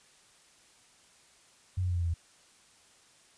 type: tone with pitch steps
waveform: sine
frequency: 92.4 / 90.5 / 88.64 / 86.81 / 85.03 / 83.28 Hz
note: F#2 / F#2 / F2 / F2 / F2 / E2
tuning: -2 / -38 / +26 / -10 / -46 / +18 cents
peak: -27 dBFS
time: 1.77-2.142 s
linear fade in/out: 10 ms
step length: 62 ms
effects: white hiss -61 dBFS RMS until 3.37 s + resampled to 22050 Hz